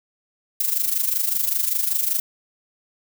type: noise with amplitude modulation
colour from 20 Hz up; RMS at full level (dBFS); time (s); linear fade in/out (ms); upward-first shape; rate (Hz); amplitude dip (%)
violet; -19; 0.6-2.2; 5; sine; 25.2; 70
effects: none